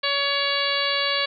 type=harmonic tone; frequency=563 Hz; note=C#5; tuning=27 cents sharp; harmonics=1 / 2 / 3 / 4 / 5 / 6 / 7 / 8; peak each=-29 / -29 / -29 / -29 / -29 / -29 / -29 / -29 dBFS; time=0.03-1.26 s; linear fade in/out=10 ms; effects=none